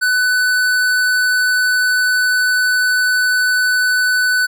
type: tone with hard clipping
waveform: sine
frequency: 1498 Hz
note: F#6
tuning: 21 cents sharp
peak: -14 dBFS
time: 0.01-4.47 s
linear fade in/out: 20 ms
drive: 15 dB
effects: none